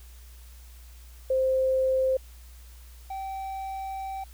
sine / triangle tone pair in turn, 523.3 / 773.6 Hz, C5 / G5, 0 / -23 cents, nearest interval perfect fifth, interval 677 cents, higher second, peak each -21 / -30 dBFS, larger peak first, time 1.3-2.17 / 3.1-4.24 s, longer second, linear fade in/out 5 ms, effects added 60 Hz sine -45 dBFS peak until 4.33 s + white hiss -56 dBFS RMS until 4.33 s

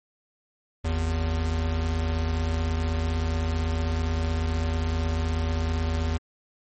square tone pair together, 51.95 / 81.3 Hz, G#1 / E2, +1 / -23 cents, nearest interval minor sixth, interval 776 cents, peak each -31 / -25 dBFS, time 0.84-6.18 s, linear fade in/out 10 ms, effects MP3 32 kbps

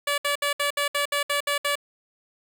10% pulse tone bursts, 575 Hz, D5, 37 cents flat, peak -14 dBFS, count 10, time 0.07-1.755 s, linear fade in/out 5 ms, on 110 ms, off 65 ms, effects none

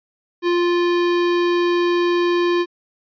square tone, 349.2 Hz, F4, in tune, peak -16 dBFS, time 0.42-2.66 s, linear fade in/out 50 ms, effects resampled to 11025 Hz

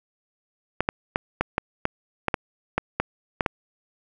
clicks, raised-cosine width 0.5 ms, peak -6 dBFS, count 12, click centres 0.806 / 0.889 / 1.159 / 1.41 / 1.581 / 1.854 / 2.283 / 2.342 / 2.78 / 3 / 3.408 / 3.462 s, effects none

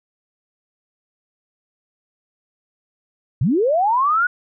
sine linear sweep, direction up, 100.3 to 1478 Hz, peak -14 dBFS, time 3.41-4.27 s, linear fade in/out 5 ms, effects none

